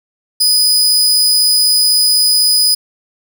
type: tone with amplitude modulation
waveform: sawtooth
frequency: 4978 Hz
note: D#8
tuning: in tune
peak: -4 dBFS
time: 0.4-2.75 s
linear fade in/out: 10 ms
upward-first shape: sine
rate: 180 Hz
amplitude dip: 40%
effects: none